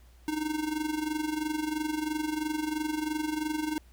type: tone with amplitude modulation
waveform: square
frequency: 307.5 Hz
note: D#4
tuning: 20 cents flat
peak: -27 dBFS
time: 0.28-3.78 s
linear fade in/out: 0 ms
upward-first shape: sine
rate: 23 Hz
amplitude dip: 70%
effects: added 60 Hz sine -53 dBFS peak until 3.92 s + pink hiss -64 dBFS RMS until 3.92 s